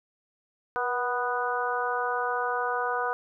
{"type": "harmonic tone with a mistuned harmonic", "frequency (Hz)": 246.9, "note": "B3", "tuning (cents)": 0, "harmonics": [2, 3, 4, 5, 6], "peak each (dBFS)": [-32, -32, -32, -32, -32], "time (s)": [0.76, 3.13], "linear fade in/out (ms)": 0, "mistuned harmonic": 2, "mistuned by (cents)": -30, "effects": []}